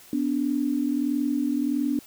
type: tone pair together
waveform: sine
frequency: 249.2 / 290.7 Hz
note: B3 / D4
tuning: +16 / -18 cents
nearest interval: minor third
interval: 266 cents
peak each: -26 / -24 dBFS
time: 0.13-1.99 s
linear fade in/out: 2 ms
effects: white hiss -50 dBFS RMS until 2.06 s